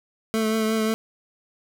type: tone with vibrato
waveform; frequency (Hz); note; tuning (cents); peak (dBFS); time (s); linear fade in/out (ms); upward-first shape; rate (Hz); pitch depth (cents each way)
25% pulse; 220; A3; 0; -17; 0.34-0.94; 0; triangle; 5.6; 25
effects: none